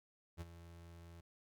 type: tone with ADSR envelope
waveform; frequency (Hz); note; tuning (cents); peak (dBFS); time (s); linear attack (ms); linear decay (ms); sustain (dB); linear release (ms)
35% pulse; 84.7; E2; +48; -40; 0.37-1.21; 39; 31; -12; 8
effects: none